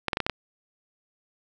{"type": "clicks", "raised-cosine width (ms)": 0.3, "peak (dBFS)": -9, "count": 6, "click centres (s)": [0.083, 0.132, 0.171, 0.203, 0.265, 0.297], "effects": []}